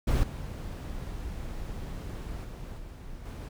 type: noise with level steps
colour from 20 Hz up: brown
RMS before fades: -25 / -37 / -40 / -43 / -38 dBFS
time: 0.07-3.49 s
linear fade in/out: 10 ms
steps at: 0.23 / 2.44 / 2.78 / 3.25 s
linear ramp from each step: 5 ms
effects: none